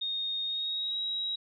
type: tone with pitch glide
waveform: sine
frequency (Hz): 3700 to 3839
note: A#7 to B7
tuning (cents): -14 to -50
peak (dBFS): -30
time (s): 0.01-1.36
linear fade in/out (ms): 10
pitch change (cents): +64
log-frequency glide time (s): 0.45-0.98
effects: none